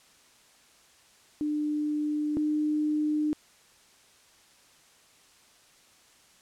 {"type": "tone pair in turn", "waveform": "sine", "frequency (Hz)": [299.5, 302.5], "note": ["D4", "D#4"], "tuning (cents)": [34, -49], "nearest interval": "unison", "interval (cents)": 17, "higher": "second", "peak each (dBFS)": [-26, -24], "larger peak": "second", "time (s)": [[1.41, 2.37], [2.37, 3.33]], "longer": "neither", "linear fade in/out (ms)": 0, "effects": ["white hiss -59 dBFS RMS until 6.41 s", "low-pass 9000 Hz 12 dB/octave"]}